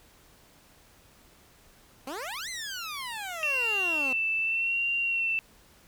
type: exponential two-way sweep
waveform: 15% pulse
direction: up then down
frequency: 250.3 to 2103 to 250.3 Hz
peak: -28 dBFS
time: 2.07-4.13 s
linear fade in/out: 2 ms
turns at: 2.49 s
type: tone with vibrato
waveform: sine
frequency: 2707 Hz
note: E7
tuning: 45 cents sharp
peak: -25 dBFS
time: 3.43-5.39 s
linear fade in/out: 0 ms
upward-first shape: sine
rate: 0.84 Hz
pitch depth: 40 cents each way
effects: pink hiss -58 dBFS RMS until 5.87 s